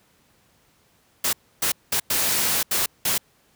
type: noise bursts at uneven times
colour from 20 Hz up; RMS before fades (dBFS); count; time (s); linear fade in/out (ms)
white; -22; 6; 1.24-1.33 / 1.62-1.72 / 1.92-2 / 2.1-2.63 / 2.71-2.86 / 3.05-3.18; 5
effects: pink hiss -61 dBFS RMS until 3.55 s + high-pass 60 Hz 12 dB/octave